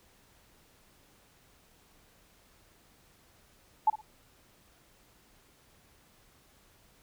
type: tone with echo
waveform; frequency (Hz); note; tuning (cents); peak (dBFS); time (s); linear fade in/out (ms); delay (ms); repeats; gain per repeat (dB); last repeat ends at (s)
sine; 863; A5; -34; -19; 3.87-3.9; 5; 57; 2; -14; 4.014
effects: pink hiss -63 dBFS RMS until 7.02 s